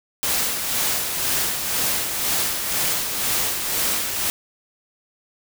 white noise with tremolo, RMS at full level -21 dBFS, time 0.23-4.3 s, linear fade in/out 0 ms, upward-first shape sine, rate 2 Hz, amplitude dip 45%, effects none

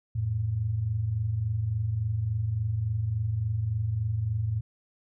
sine tone pair together, 87.31 / 110.83 Hz, F2 / A2, 0 / +13 cents, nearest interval major third, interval 413 cents, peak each -33 / -26 dBFS, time 0.15-4.61 s, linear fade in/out 10 ms, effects none

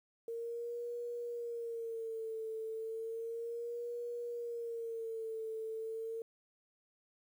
sine tone with vibrato, 460 Hz, A#4, 23 cents flat, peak -38 dBFS, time 0.28-6.22 s, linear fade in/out 2 ms, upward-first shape sine, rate 0.33 Hz, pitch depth 66 cents each way, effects 11-bit

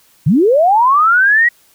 sine linear sweep, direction up, 121.9 to 1940 Hz, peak -7 dBFS, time 0.26-1.49 s, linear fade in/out 10 ms, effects white hiss -51 dBFS RMS until 1.74 s

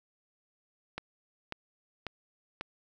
click train, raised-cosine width 0.3 ms, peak -20 dBFS, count 4, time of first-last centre 0.98-2.61 s, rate 1.84 Hz, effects none

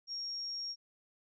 sine tone, 5570 Hz, F8, 5 cents flat, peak -37 dBFS, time 0.07-0.76 s, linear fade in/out 50 ms, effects none

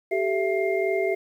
sine tone cluster, 385 / 428.5 / 666 / 2113 Hz, G4 / A4 / E5 / C7, -31 / -46 / +18 / +16 cents, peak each -24 / -29 / -27 / -31 dBFS, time 0.11-1.15 s, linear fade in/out 10 ms, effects 9-bit

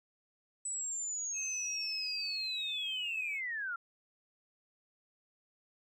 sine linear sweep, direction down, 7970 to 1347 Hz, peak -35 dBFS, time 0.65-3.76 s, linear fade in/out 5 ms
triangle tone with pitch glide, 2578 to 2559 Hz, E7 to D#7, -39 to +48 cents, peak -40 dBFS, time 1.33-3.41 s, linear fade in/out 50 ms, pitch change -13 cents, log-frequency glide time 1.8-2.05 s
effects none

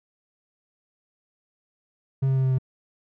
triangle tone with pitch steps, 134.4 / 133.24 / 132.09 / 130.95 / 129.82 Hz, C3 / C3 / C3 / C3 / C3, +47 / +32 / +17 / +2 / -13 cents, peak -17 dBFS, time 2.22-2.585 s, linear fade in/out 10 ms, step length 73 ms, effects none

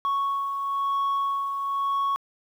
sine beating tone pair, 1108.7 / 1109.7 Hz, C#6 / C#6, 0 / +2 cents, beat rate 1 Hz, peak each -22 / -31 dBFS, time 0.05-2.16 s, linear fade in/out 0 ms, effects tanh soft clip ceiling -21 dBFS + 9-bit

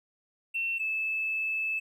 triangle tone pair in turn, 2700 / 2617 Hz, E7 / E7, +41 / -13 cents, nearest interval minor second, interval 54 cents, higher first, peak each -24 dBFS, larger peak neither, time 0.54-0.79 / 0.79-1.8 s, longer second, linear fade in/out 20 ms, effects tanh soft clip ceiling -26 dBFS

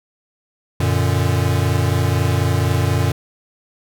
square chord, Gb augmented, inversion none, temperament equal, 92.5 / 116.54 / 146.83 Hz, Gb2 / Bb2 / D3, 0 / 0 / 0 cents, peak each -19 / -20 / -22 dBFS, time 0.8-3.12 s, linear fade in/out 5 ms, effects none

